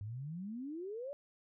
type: exponential sweep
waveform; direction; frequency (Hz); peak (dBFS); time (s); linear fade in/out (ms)
sine; up; 98 to 587.3; -40; 0.01-1.13; 0
effects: none